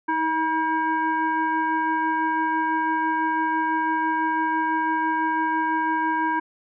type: tone with frequency modulation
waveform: sine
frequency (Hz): 960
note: B5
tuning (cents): -49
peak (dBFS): -20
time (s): 0.08-6.4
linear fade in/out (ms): 10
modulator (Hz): 642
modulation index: 0.95
effects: none